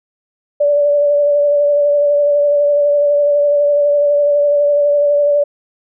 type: tone with vibrato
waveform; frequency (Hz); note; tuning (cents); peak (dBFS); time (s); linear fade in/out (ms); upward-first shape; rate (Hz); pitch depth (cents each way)
sine; 580; D5; -22; -9; 0.6-5.44; 10; sine; 12; 19
effects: none